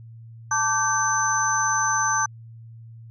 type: tone cluster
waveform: sine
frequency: 884 / 1167 / 1550 / 6100 Hz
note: A5 / D6 / G6 / G8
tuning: +8 / -11 / -20 / -48 cents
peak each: -25 dBFS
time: 0.51-2.26 s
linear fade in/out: 5 ms
effects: added 114 Hz sine -40 dBFS peak until 3.1 s